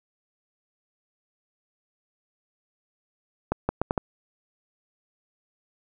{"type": "accelerating click train", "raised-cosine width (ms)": 1, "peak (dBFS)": -9, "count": 5, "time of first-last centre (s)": [3.52, 3.978], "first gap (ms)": 170, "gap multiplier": 0.74, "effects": []}